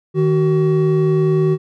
triangle tone pair together, 155.8 / 376.8 Hz, D#3 / F#4, +3 / +32 cents, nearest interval octave + minor third, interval 1529 cents, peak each -13 dBFS, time 0.14-1.58 s, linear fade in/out 50 ms, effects none

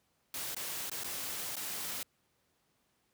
white noise with dropouts, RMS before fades -39 dBFS, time 0.34-2.03 s, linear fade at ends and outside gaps 2 ms, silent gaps 0.547-0.565 / 0.898-0.915 / 1.036-1.043 / 1.556-1.566 s, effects pink hiss -75 dBFS RMS until 3.13 s + high-pass 80 Hz 12 dB/octave

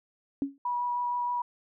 sine tone with exponential decay, 277.2 Hz, C#4, in tune, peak -22 dBFS, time 0.42-0.58 s, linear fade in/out 1 ms, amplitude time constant 33 ms
sine tone with vibrato, 972 Hz, B5, 28 cents flat, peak -27 dBFS, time 0.65-1.42 s, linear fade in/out 5 ms, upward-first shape sine, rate 6.4 Hz, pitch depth 10 cents each way
effects none

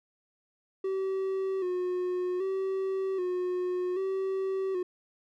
triangle tone with vibrato, 372.5 Hz, F#4, 12 cents sharp, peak -26 dBFS, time 0.84-4.83 s, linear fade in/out 5 ms, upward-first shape square, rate 0.64 Hz, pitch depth 50 cents each way, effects none

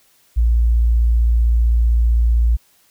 sine tone, 57.8 Hz, A#1, 14 cents flat, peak -11 dBFS, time 0.36-2.57 s, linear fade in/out 20 ms, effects white hiss -56 dBFS RMS until 2.9 s

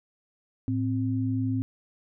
sine tone pair together, 109.51 / 261.6 Hz, A2 / C4, -8 / 0 cents, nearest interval octave + minor third, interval 1508 cents, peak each -27 / -27 dBFS, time 0.68-1.62 s, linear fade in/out 0 ms, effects none

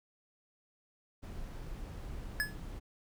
brown noise, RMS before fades -43 dBFS, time 1.22-2.8 s, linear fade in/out 20 ms
square tone with exponential decay, 1705 Hz, G#6, 45 cents sharp, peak -27 dBFS, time 2.4-2.56 s, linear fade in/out 0 ms, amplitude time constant 34 ms
effects none

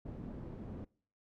white low-pass noise, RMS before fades -45 dBFS, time 0.05-0.85 s, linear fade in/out 10 ms, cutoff 250 Hz, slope 12 dB/octave, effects noise-tail reverb RT60 0.5 s tail -24 dB re dry

